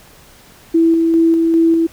sine tone with tremolo, 329.6 Hz, E4, in tune, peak -8 dBFS, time 0.74-1.87 s, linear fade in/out 10 ms, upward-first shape square, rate 2.5 Hz, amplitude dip 25%, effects pink hiss -44 dBFS RMS until 1.92 s

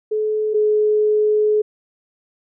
sine tone pair in turn, 429.4 / 424.7 Hz, A4 / G#4, -42 / +39 cents, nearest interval unison, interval 19 cents, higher first, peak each -17 / -13 dBFS, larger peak second, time 0.11-0.54 / 0.54-1.62 s, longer second, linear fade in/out 10 ms, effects none

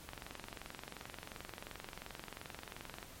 click train, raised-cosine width 0.3 ms, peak -28 dBFS, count 68, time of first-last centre 0.09-3.029 s, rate 22.8 Hz, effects pink hiss -54 dBFS RMS until 3.2 s + MP3 64 kbps

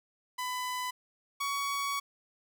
sawtooth tone pair in turn, 1001 / 1123.6 Hz, B5 / C#6, +23 / +23 cents, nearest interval major second, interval 200 cents, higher second, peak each -29 / -27 dBFS, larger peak second, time 0.38-0.91 / 1.4-2 s, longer second, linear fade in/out 10 ms, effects none

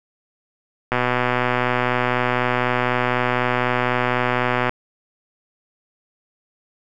click train, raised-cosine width 0.5 ms, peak -4 dBFS, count 469, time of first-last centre 0.92-4.694 s, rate 124 Hz, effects none

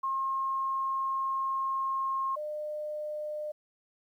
sine tone pair in turn, 1072 / 603.2 Hz, C6 / D5, +42 / +46 cents, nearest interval minor seventh, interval 996 cents, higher first, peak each -28 / -33 dBFS, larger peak first, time 0.03-2.36 / 2.36-3.52 s, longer first, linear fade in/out 10 ms, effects 11-bit

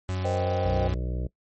40% pulse tone with pitch glide, 92.7 to 91.79 Hz, F#2 to F#2, +4 to -13 cents, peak -26 dBFS, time 0.09-0.94 s, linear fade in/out 0 ms, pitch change -17 cents, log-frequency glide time 0.35-0.44 s
sine chord, C minor seventh, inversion third, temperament equal, 466.2 / 523.3 / 622.3 / 784 Hz, Bb4 / C5 / Eb5 / G5, 0 / 0 / 0 / 0 cents, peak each -34 / -29 / -32 / -31 dBFS, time 0.24-0.88 s, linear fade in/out 10 ms
harmonic tone, 61.74 Hz, B1, in tune, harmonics 1 / 2 / 3 / 5 / 6 / 7 / 8 / 9 / 10, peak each -28 / -34 / -38 / -42 / -44 / -45 / -46 / -47 / -48 dBFS, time 0.65-1.27 s, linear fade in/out 5 ms
effects noise-tail reverb RT60 0.1 s tail -21 dB re dry + MP3 32 kbps

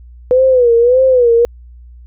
sine tone with vibrato, 493.9 Hz, B4, in tune, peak -6 dBFS, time 0.31-1.45 s, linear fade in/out 0 ms, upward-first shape sine, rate 1.7 Hz, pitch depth 110 cents each way, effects added 60 Hz sine -34 dBFS peak until 2.06 s

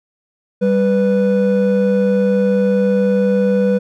triangle tone pair together, 196 / 493.9 Hz, G3 / B4, 0 / 0 cents, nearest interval octave + major third, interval 1600 cents, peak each -12 dBFS, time 0.61-3.79 s, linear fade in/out 20 ms, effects tanh soft clip ceiling -2 dBFS

